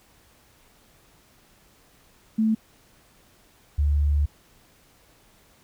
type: tone pair in turn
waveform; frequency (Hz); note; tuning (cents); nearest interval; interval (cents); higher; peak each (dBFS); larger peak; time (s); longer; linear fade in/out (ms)
sine; 219.8 / 72.82; A3 / D2; -2 / -14; octave + perfect fifth; 1912; first; -18; neither; 2.38-2.55 / 3.78-4.26; second; 10
effects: pink hiss -58 dBFS RMS until 5.63 s